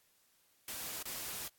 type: noise with dropouts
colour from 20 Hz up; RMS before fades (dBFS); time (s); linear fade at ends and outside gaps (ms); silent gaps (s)
white; -42; 0.68-1.48; 2; 1.027-1.054
effects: white hiss -71 dBFS RMS until 1.58 s + AAC 64 kbps